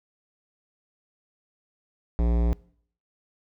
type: tone with hard clipping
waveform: sine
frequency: 58.27 Hz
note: A#1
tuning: in tune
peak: -22 dBFS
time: 2.19-2.53 s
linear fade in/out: 0 ms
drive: 18 dB
effects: noise-tail reverb RT60 0.6 s tail -23 dB re dry